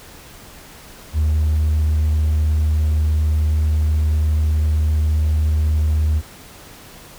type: tone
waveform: triangle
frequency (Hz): 76.9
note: D#2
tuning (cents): -20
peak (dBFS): -11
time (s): 1.13-6.22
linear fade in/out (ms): 50
effects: tanh soft clip ceiling -9 dBFS + pink hiss -41 dBFS RMS until 7.18 s